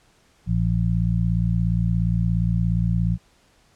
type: harmonic tone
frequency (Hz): 57.1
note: A#1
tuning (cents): -35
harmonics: 1 / 2 / 3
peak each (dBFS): -24 / -22 / -22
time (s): 0.46-3.18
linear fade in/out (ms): 50
effects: pink hiss -59 dBFS RMS until 3.75 s + low-pass 9000 Hz 12 dB/octave